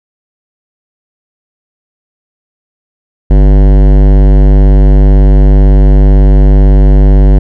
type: tone with hard clipping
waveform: sine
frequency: 49 Hz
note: G1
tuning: in tune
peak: -3 dBFS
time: 3.3-7.39 s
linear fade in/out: 10 ms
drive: 18 dB
effects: none